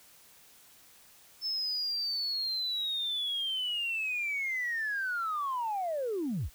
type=linear sweep; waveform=sine; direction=down; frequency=5290 to 36.71 Hz; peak=-29 dBFS; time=1.41-6.5 s; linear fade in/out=50 ms; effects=tanh soft clip ceiling -26 dBFS + white hiss -58 dBFS RMS until 6.54 s